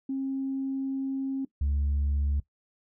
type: tone pair in turn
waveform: sine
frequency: 268.9 / 71.22 Hz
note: C4 / C#2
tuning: +47 / +47 cents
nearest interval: octave + major seventh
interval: 2300 cents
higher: first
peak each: -27 / -22 dBFS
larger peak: second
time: 0.09-1.45 / 1.61-2.4 s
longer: first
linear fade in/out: 5 ms
effects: noise-tail reverb RT60 0.1 s tail -19 dB re dry + tanh soft clip ceiling -22 dBFS